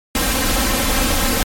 pink noise with comb filter, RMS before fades -17 dBFS, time 0.15-1.43 s, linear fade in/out 2 ms, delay 3.8 ms, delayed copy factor +0.8, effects MP3 64 kbps

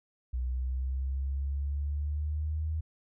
sine exponential sweep, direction up, 61.74 to 79.4 Hz, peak -29 dBFS, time 0.33-2.81 s, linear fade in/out 10 ms, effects none

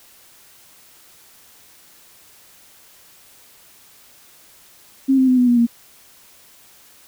sine tone with pitch steps, 268.2 / 261.2 / 254.3 / 247.7 / 241.2 / 234.8 Hz, C4 / C4 / C4 / B3 / B3 / A#3, +43 / -3 / -49 / +5 / -41 / +13 cents, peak -11 dBFS, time 5.08-5.668 s, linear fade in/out 20 ms, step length 98 ms, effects white hiss -49 dBFS RMS until 7.07 s

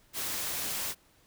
white noise, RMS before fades -34 dBFS, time 0.13-0.95 s, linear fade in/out 50 ms, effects pink hiss -64 dBFS RMS until 1.26 s

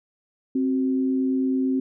sine tone pair together, 263.2 / 372.2 Hz, C4 / F#4, +10 / +10 cents, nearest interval tritone, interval 600 cents, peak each -20 / -30 dBFS, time 0.55-1.8 s, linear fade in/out 5 ms, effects none

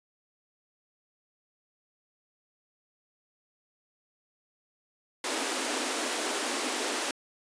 pink high-pass noise, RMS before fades -31 dBFS, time 5.24-7.11 s, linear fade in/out 2 ms, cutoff 240 Hz, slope 96 dB/octave, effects resampled to 22050 Hz

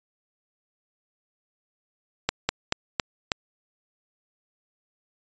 slowing click train, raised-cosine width 0.2 ms, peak -4 dBFS, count 5, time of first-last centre 2.29-3.318 s, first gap 200 ms, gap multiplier 1.17, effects resampled to 16000 Hz

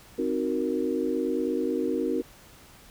sine chord, C half-diminished seventh, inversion none, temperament equal, 261.6 / 311.1 / 370 / 466.2 Hz, C4 / Eb4 / Gb4 / Bb4, 0 / 0 / 0 / 0 cents, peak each -30 dBFS, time 0.18-2.22 s, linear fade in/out 10 ms, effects pink hiss -52 dBFS RMS until 2.9 s

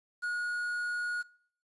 triangle tone with quantisation, 1447 Hz, F#6, 39 cents flat, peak -29 dBFS, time 0.22-1.23 s, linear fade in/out 20 ms, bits 9, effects noise-tail reverb RT60 0.6 s tail -23 dB re dry + resampled to 24000 Hz

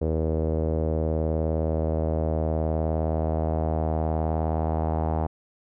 sawtooth tone with low-pass filter sweep, 79.3 Hz, D#2, 33 cents sharp, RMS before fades -25 dBFS, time 0.01-5.27 s, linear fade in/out 10 ms, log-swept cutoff 490 to 790 Hz, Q 3.4, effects none

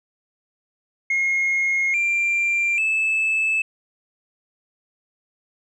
sine tone with pitch steps, 2151 / 2373 / 2618 Hz, C7 / D7 / E7, +47 / +17 / -13 cents, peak -16 dBFS, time 1.1-3.62 s, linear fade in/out 5 ms, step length 840 ms, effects tanh soft clip ceiling -16 dBFS

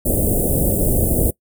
pink band-stop noise, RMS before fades -17 dBFS, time 0.05-1.31 s, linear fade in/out 10 ms, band 630 to 8800 Hz, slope 48 dB/octave, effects noise-tail reverb RT60 0.1 s tail -22 dB re dry

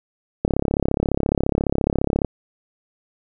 click train, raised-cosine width 2 ms, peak -5 dBFS, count 63, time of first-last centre 0.45-2.247 s, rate 34.5 Hz, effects none

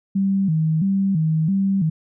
sine tone with vibrato, 175.7 Hz, F3, 11 cents sharp, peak -16 dBFS, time 0.15-1.9 s, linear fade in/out 10 ms, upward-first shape square, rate 1.5 Hz, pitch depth 180 cents each way, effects none

